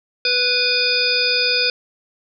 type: harmonic tone with a mistuned harmonic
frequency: 493.3 Hz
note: B4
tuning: 2 cents flat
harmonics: 1 / 3 / 5 / 7 / 9 / 10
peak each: -25 / -25 / -21 / -25 / -24 / -19 dBFS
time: 0.25-1.7 s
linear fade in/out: 2 ms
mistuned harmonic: 7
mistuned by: +50 cents
effects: none